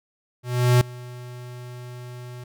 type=tone with ADSR envelope; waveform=square; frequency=123.47 Hz; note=B2; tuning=in tune; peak=-13 dBFS; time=0.43-2.44 s; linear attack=380 ms; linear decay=3 ms; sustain=-23 dB; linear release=5 ms; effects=none